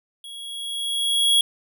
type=tone with level ramp; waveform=square; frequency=3322 Hz; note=G#7; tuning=in tune; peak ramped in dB=-37 to -14 dBFS; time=0.24-1.41 s; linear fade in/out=2 ms; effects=none